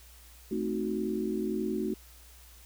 sine chord, A diminished seventh, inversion none, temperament equal, 220 / 261.6 / 311.1 / 370 Hz, A3 / C4 / Eb4 / Gb4, 0 / 0 / 0 / 0 cents, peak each -33 / -38 / -35 / -33 dBFS, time 0.51-1.94 s, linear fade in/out 5 ms, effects added 60 Hz sine -53 dBFS peak until 2.65 s + white hiss -56 dBFS RMS until 2.65 s

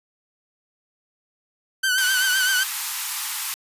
sawtooth tone with vibrato, 1519 Hz, F#6, 45 cents sharp, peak -15 dBFS, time 1.83-2.64 s, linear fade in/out 10 ms, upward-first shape triangle, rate 7.8 Hz, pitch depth 67 cents each way
white high-pass noise, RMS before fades -27 dBFS, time 1.98-3.54 s, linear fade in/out 0 ms, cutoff 820 Hz, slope 96 dB/octave
effects resampled to 32000 Hz

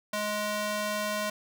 square tone with high-pass filter, 209.6 Hz, G#3, 16 cents sharp, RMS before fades -31 dBFS, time 0.13-1.3 s, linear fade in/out 5 ms, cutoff 540 Hz, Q 0.75, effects none

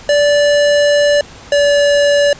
square tone pair in turn, 582 / 575.6 Hz, D5 / D5, -16 / -35 cents, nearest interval unison, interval 19 cents, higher first, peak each -9 dBFS, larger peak neither, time 0.09-1.21 / 1.52-2.33 s, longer first, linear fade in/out 2 ms, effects pink hiss -36 dBFS RMS until 2.39 s + resampled to 16000 Hz

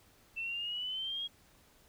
sine exponential sweep, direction up, 2662 to 3306 Hz, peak -35 dBFS, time 0.36-1.28 s, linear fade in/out 20 ms, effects pink hiss -64 dBFS RMS until 1.88 s

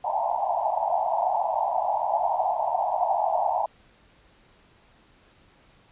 pink band-pass noise, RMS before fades -25 dBFS, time 0.04-3.66 s, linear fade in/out 5 ms, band 640 to 940 Hz, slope 96 dB/octave, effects pink hiss -58 dBFS RMS until 5.91 s + resampled to 8000 Hz

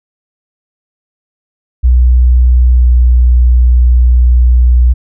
sine tone with pitch glide, 61.74 to 61.07 Hz, B1 to B1, 0 to -19 cents, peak -3 dBFS, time 1.83-4.94 s, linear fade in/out 20 ms, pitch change -19 cents, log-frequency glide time 2.73-2.86 s, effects none

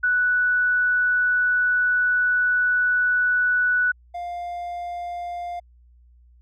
sine / triangle tone pair in turn, 1480 / 701.5 Hz, F#6 / F5, 0 / +8 cents, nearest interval octave + minor second, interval 1292 cents, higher first, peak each -17 / -26 dBFS, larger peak first, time 0.03-3.92 / 4.14-5.6 s, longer first, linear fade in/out 10 ms, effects added 60 Hz sine -50 dBFS peak until 6.41 s

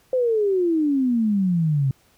sine exponential sweep, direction down, 523.3 to 130.81 Hz, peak -17 dBFS, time 0.13-1.91 s, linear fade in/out 2 ms, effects pink hiss -59 dBFS RMS until 2.17 s

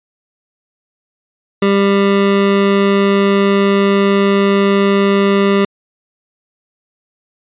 square tone pair together, 198.5 / 397 Hz, G3 / G4, +22 / +22 cents, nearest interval octave, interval 1200 cents, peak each -13 dBFS, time 1.62-5.65 s, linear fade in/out 5 ms, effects resampled to 8000 Hz

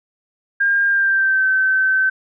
sine tone with pitch glide, 1608 to 1538 Hz, G6 to G6, +44 to -33 cents, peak -13 dBFS, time 0.6-2.1 s, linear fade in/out 10 ms, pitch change -77 cents, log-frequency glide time 0.86-1.46 s, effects none

